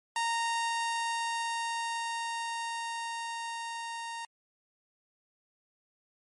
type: tone with level ramp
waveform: sawtooth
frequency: 926 Hz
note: A#5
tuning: 12 cents flat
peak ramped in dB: -24 to -33 dBFS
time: 0.16-4.25 s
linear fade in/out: 2 ms
effects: MP3 48 kbps